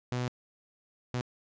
sawtooth tone bursts at uneven times, 124 Hz, B2, 7 cents sharp, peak -26 dBFS, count 2, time 0.12-0.28 / 1.14-1.21 s, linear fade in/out 0 ms, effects resampled to 16000 Hz

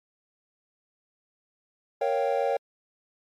triangle chord, G half-diminished seventh, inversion first, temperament equal, 466.2 / 554.4 / 698.5 / 784 Hz, Bb4 / Db5 / F5 / G5, 0 / 0 / 0 / 0 cents, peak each -27 / -25 / -30 / -28 dBFS, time 2.01-2.57 s, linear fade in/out 5 ms, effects AAC 64 kbps

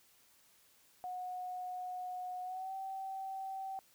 sine tone with pitch glide, 730 to 770.7 Hz, F#5 to G5, -24 to -30 cents, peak -39 dBFS, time 1.04-3.79 s, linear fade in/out 0 ms, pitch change +94 cents, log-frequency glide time 2.43-2.74 s, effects white hiss -67 dBFS RMS until 3.94 s

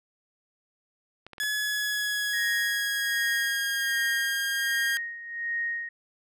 clicks, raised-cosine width 0.3 ms, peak -27 dBFS, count 4, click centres 1.266 / 1.333 / 1.382 / 1.434 s
sawtooth tone with pitch glide, 1700 to 1614.8 Hz, G#6 to G#6, +40 to -49 cents, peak -23 dBFS, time 1.4-4.97 s, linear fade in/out 0 ms, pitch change -89 cents, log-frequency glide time 1.51-4.01 s
sine tone with tremolo, 1867 Hz, A#6, 2 cents sharp, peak -26 dBFS, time 2.33-5.89 s, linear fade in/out 5 ms, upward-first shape sine, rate 1.3 Hz, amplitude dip 75%
effects none

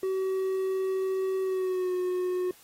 triangle tone with pitch glide, 379.9 to 363.6 Hz, F#4 to F#4, +46 to -30 cents, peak -24 dBFS, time 0.03-2.51 s, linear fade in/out 2 ms, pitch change -76 cents, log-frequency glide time 1.42-1.94 s, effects white hiss -56 dBFS RMS until 2.63 s + AAC 48 kbps

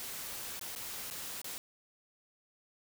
white noise with dropouts, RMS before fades -42 dBFS, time 0-1.58 s, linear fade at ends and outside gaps 0 ms, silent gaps 0.594-0.612 / 0.751-0.761 / 1.101-1.11 / 1.416-1.444 s, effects none

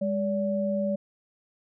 sine tone pair together, 203 / 574.9 Hz, G#3 / D5, -39 / -37 cents, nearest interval octave + tritone, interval 1802 cents, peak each -27 dBFS, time 0.01-0.96 s, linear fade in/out 10 ms, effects none

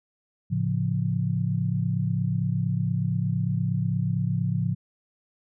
sine chord, A augmented, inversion none, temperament equal, 110 / 138.59 / 174.61 Hz, A2 / C#3 / E#3, 0 / 0 / 0 cents, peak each -27 dBFS, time 0.5-4.75 s, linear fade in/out 20 ms, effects none

